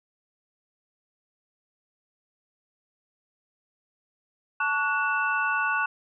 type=tone cluster; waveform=sine; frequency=878 / 1129 / 1468 / 2664 Hz; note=A5 / C#6 / F#6 / E7; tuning=-4 / +31 / -14 / +18 cents; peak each=-31 / -29 / -25 / -33 dBFS; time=4.6-5.86 s; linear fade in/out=5 ms; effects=none